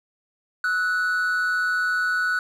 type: tone pair together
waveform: triangle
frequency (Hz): 1300 / 1479.6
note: E6 / F#6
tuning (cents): -24 / 0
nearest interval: major second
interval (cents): 224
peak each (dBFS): -28 / -19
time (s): 0.64-2.39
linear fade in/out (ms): 2
effects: none